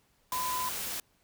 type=tone in noise; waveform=sine; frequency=1008 Hz; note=B5; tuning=35 cents sharp; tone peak=-31 dBFS; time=0.32-0.69 s; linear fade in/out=2 ms; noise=white; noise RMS=-36 dBFS; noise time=0.32-1 s; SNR=+2 dB; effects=pink hiss -69 dBFS RMS until 1.23 s